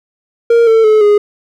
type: tone with pitch steps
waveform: triangle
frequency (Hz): 466.2 / 448.2 / 431 / 414.4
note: A#4 / A4 / A4 / G#4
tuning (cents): 0 / +32 / -36 / -4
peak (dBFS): -3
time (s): 0.5-1.18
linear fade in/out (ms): 5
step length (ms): 170
effects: none